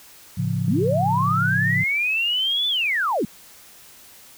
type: chord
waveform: sine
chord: A augmented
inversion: none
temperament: equal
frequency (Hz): 110 / 138.59 / 174.61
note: A2 / C#3 / E#3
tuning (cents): 0 / 0 / 0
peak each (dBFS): -25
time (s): 0.37-1.84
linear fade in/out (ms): 10
type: linear two-way sweep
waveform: sine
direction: up then down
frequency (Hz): 164 to 3520 to 164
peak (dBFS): -19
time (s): 0.68-3.25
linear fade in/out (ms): 2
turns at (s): 2.68
effects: white hiss -47 dBFS RMS until 4.37 s